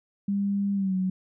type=tone with pitch glide; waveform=sine; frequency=200 to 186.61 Hz; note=G3 to F#3; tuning=+35 to +15 cents; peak=-23 dBFS; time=0.28-1.1 s; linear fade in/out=5 ms; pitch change=-120 cents; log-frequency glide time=0.74-0.95 s; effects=none